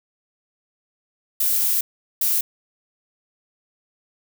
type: noise bursts at uneven times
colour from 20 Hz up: violet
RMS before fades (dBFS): -20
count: 2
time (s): 1.4-1.81 / 2.21-2.41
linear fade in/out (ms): 5
effects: none